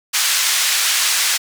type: band-pass noise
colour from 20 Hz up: white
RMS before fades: -17 dBFS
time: 0.13-1.38 s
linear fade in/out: 20 ms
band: 1400 to 7900 Hz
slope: 12 dB/octave
effects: none